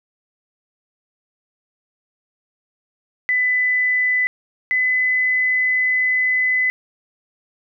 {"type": "tone pair in turn", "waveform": "sine", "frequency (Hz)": [2000, 2013], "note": ["B6", "B6"], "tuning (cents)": [21, 33], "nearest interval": "unison", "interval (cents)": 12, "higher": "second", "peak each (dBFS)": -15, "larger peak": "neither", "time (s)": [[3.29, 4.27], [4.71, 6.7]], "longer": "second", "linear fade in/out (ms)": 0, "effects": []}